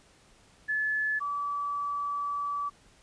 sine tone pair in turn, 1725 / 1151.3 Hz, A6 / D6, -35 / -35 cents, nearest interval perfect fifth, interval 700 cents, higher first, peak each -26 / -29 dBFS, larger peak first, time 0.68-1.2 / 1.2-2.7 s, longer second, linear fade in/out 20 ms, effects pink hiss -60 dBFS RMS until 3.02 s + resampled to 22050 Hz

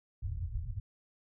white low-pass noise, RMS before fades -37 dBFS, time 0.22-0.8 s, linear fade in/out 5 ms, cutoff 110 Hz, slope 48 dB/octave, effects none

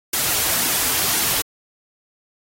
white noise with flanger, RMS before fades -20 dBFS, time 0.13-1.42 s, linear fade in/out 5 ms, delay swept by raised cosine 1.6 to 5.8 ms, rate 1.9 Hz, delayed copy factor -0.5, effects AAC 48 kbps

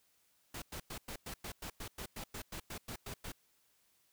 pink noise bursts, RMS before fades -44 dBFS, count 16, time 0.54-3.32 s, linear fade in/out 5 ms, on 80 ms, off 100 ms, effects white hiss -73 dBFS RMS until 4.12 s

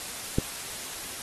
click, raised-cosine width 3 ms, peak -9 dBFS, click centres 0.385 s, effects white hiss -37 dBFS RMS until 1.22 s + AAC 32 kbps

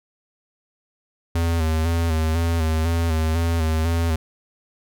square tone with vibrato, 81.6 Hz, E2, 17 cents flat, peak -19 dBFS, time 1.35-4.16 s, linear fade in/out 5 ms, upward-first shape square, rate 2 Hz, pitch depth 45 cents each way, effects none

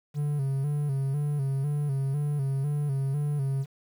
triangle tone with vibrato, 141.2 Hz, C#3, 32 cents sharp, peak -23 dBFS, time 0.14-3.66 s, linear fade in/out 50 ms, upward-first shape square, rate 2 Hz, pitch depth 67 cents each way, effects 9-bit

